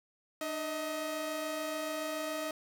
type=tone pair together; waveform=sawtooth; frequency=302.5 / 632 Hz; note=D#4 / D#5; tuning=-49 / +27 cents; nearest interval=octave + minor second; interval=1276 cents; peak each=-36 / -32 dBFS; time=0.41-2.51 s; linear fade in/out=2 ms; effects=none